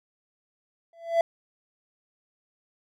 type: tone with exponential growth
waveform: triangle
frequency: 670 Hz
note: E5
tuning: 28 cents sharp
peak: -13 dBFS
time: 0.93-1.21 s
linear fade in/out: 2 ms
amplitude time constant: 59 ms
effects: none